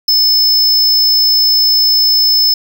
square tone, 5240 Hz, E8, 11 cents flat, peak -8 dBFS, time 0.08-2.54 s, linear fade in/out 5 ms, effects none

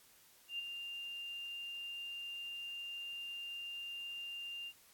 sine tone with ADSR envelope, 2794 Hz, F7, in tune, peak -36 dBFS, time 0.48-4.73 s, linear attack 110 ms, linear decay 12 ms, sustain -6 dB, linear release 57 ms, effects white hiss -64 dBFS RMS until 4.93 s + AAC 64 kbps

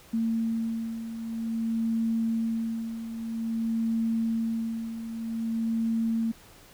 sine beating tone pair, 226.3 / 226.81 Hz, A3 / A#3, +49 / -47 cents, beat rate 0.51 Hz, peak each -33 / -27 dBFS, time 0.13-6.32 s, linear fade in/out 10 ms, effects pink hiss -53 dBFS RMS until 6.73 s

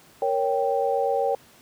sine chord, G diminished, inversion first, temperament equal, 466.2 / 554.4 / 784 Hz, Bb4 / Db5 / G5, 0 / 0 / 0 cents, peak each -25 dBFS, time 0.22-1.35 s, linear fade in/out 2 ms, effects pink hiss -53 dBFS RMS until 1.61 s + high-pass 100 Hz 12 dB/octave

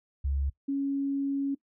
sine tone pair in turn, 69.3 / 277.2 Hz, C#2 / C#4, 0 / 0 cents, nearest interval 2 octaves, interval 2400 cents, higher second, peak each -26 / -26 dBFS, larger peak neither, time 0.24-0.5 / 0.68-1.55 s, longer second, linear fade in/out 10 ms, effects noise-tail reverb RT60 0.1 s tail -20 dB re dry

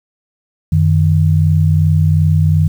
sine tone pair together, 91.99 / 154.7 Hz, F#2 / D#3, -10 / -10 cents, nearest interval major sixth, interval 900 cents, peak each -11 dBFS, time 0.72-2.68 s, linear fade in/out 5 ms, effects 7-bit

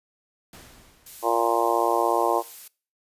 pink noise with exponential decay, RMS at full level -44 dBFS, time 0.53-1.87 s, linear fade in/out 1 ms, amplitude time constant 290 ms
blue noise, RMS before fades -41 dBFS, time 1.06-2.68 s, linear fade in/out 5 ms
harmonic tone, 116.54 Hz, A#2, in tune, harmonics 3 / 4 / 5 / 6 / 7 / 8 / 9, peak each -27 / -27 / -27 / -27 / -27 / -27 / -27 dBFS, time 1.22-2.43 s, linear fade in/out 50 ms
effects noise-tail reverb RT60 0.4 s tail -23 dB re dry + resampled to 32000 Hz

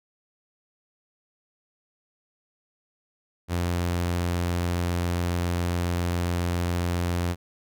sawtooth tone, 87.31 Hz, F2, in tune, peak -20 dBFS, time 3.48-7.36 s, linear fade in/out 50 ms, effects none

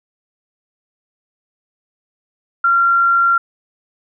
sine tone, 1377 Hz, F6, 25 cents flat, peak -10 dBFS, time 2.64-3.38 s, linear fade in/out 5 ms, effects none

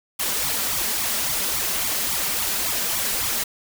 white noise with flanger, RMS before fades -24 dBFS, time 0.19-3.44 s, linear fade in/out 10 ms, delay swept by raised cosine 0.86 to 5.16 ms, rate 3.6 Hz, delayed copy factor +0.9, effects none

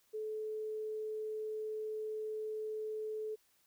sine tone, 432.4 Hz, A4, 30 cents flat, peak -37 dBFS, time 0.13-3.36 s, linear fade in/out 20 ms, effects white hiss -72 dBFS RMS until 3.66 s

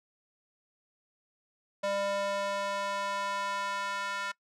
square tone with high-pass filter sweep, 199.4 Hz, G3, 30 cents sharp, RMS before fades -33 dBFS, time 1.83-4.32 s, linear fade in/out 10 ms, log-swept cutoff 570 to 1300 Hz, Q 2.2, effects noise-tail reverb RT60 0.1 s tail -22 dB re dry + low-pass 7000 Hz 12 dB/octave

